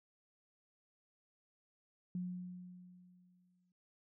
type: tone with exponential decay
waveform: sine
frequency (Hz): 180.2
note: F#3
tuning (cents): -45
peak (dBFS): -36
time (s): 2.15-3.72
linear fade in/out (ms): 2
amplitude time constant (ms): 340
effects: none